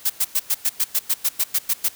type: noise bursts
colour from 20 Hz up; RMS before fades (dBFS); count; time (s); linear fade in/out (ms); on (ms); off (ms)
blue; -19; 13; 0.05-1.887; 10; 49; 100
effects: white hiss -45 dBFS RMS until 1.95 s